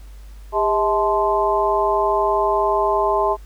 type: tone cluster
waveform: sine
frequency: 404.2 / 641 / 870 / 1042 Hz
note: G#4 / E5 / A5 / C6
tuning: -47 / -49 / -20 / -7 cents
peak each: -21 dBFS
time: 0.52-3.37 s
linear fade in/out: 50 ms
effects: added 50 Hz sine -36 dBFS peak until 3.45 s + pink hiss -53 dBFS RMS until 3.45 s